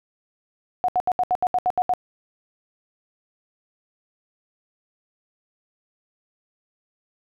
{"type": "tone bursts", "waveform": "sine", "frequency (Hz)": 729, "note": "F#5", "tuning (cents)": -26, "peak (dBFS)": -17, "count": 10, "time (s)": [0.84, 1.937], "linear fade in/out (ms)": 0, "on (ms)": 44, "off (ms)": 73, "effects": []}